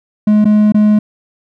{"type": "tone with dropouts", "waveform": "triangle", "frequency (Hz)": 211.1, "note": "G#3", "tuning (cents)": 29, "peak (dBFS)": -4, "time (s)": [0.27, 0.99], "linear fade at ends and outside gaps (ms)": 5, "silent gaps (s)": [[0.445, 0.453], [0.722, 0.744]], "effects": []}